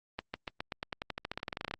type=accelerating click train; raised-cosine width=0.3 ms; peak=-19 dBFS; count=22; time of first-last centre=0.19-1.74 s; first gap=150 ms; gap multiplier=0.92; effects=Opus 24 kbps